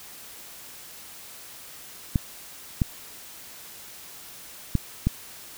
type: clicks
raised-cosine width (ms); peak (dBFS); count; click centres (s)
5; -8; 4; 2.158 / 2.818 / 4.753 / 5.07
effects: white hiss -44 dBFS RMS until 5.57 s